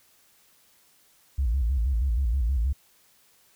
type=tone with vibrato; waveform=sine; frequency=61.74 Hz; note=B1; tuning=in tune; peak=-20 dBFS; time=1.38-2.73 s; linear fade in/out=10 ms; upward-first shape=square; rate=6.3 Hz; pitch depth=170 cents each way; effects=tanh soft clip ceiling -18 dBFS + white hiss -61 dBFS RMS until 3.55 s